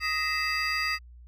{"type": "tone cluster", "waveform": "triangle", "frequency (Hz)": [1252, 1886, 2033, 2620, 4794], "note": ["D#6", "A#6", "B6", "E7", "D8"], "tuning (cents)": [10, 20, 50, -11, 35], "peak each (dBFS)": -31, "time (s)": [0, 0.99], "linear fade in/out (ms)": 50, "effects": ["added 60 Hz sine -46 dBFS peak until 1.27 s"]}